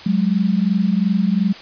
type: tone pair together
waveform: sine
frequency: 185 / 207.8 Hz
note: F#3 / G#3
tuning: 0 / +1 cents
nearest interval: major second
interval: 201 cents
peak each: -17 dBFS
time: 0.06-1.53 s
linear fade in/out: 5 ms
effects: white hiss -37 dBFS RMS until 1.61 s + resampled to 11025 Hz